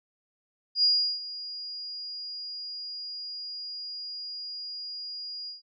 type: tone with ADSR envelope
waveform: sine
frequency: 4860 Hz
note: D#8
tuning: 42 cents flat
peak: -18 dBFS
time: 0.75-5.62 s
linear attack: 83 ms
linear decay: 360 ms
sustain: -17 dB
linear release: 140 ms
effects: none